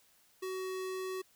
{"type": "tone", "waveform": "square", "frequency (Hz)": 374.9, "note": "F#4", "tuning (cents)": 23, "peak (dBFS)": -37, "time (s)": [0.42, 1.22], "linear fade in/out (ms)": 10, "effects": ["white hiss -67 dBFS RMS until 1.35 s"]}